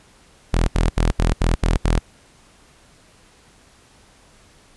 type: tone bursts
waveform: sawtooth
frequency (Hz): 41.39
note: E1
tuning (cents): +8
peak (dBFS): -11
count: 7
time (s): 0.53-1.994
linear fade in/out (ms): 10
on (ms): 150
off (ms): 69
effects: pink hiss -52 dBFS RMS until 4.76 s + resampled to 24000 Hz